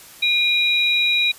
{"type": "tone pair together", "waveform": "sine", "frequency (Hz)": [2423, 3846], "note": ["D#7", "B7"], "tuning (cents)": [-47, -47], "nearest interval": "minor sixth", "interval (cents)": 800, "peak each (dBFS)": [-18, -18], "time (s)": [0.22, 1.32], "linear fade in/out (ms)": 10, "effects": ["white hiss -43 dBFS RMS until 1.38 s", "resampled to 32000 Hz"]}